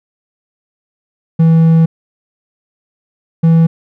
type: tone pair in turn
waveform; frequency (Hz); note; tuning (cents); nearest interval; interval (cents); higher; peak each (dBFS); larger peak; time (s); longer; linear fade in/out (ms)
triangle; 163.1 / 164.14; E3 / E3; -18 / -7; unison; 11; second; -3; neither; 1.39-1.86 / 3.43-3.67; first; 10
effects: none